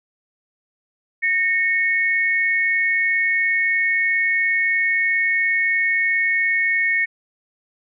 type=tone pair together; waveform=sine; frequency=1845 / 2202 Hz; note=A#6 / C#7; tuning=-18 / -12 cents; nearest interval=minor third; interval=306 cents; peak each=-19 dBFS; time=1.22-7.06 s; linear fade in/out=20 ms; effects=none